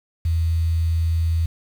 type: tone with quantisation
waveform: sine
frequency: 82.41 Hz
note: E2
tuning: in tune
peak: -17 dBFS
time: 0.25-1.46 s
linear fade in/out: 5 ms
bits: 7
effects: none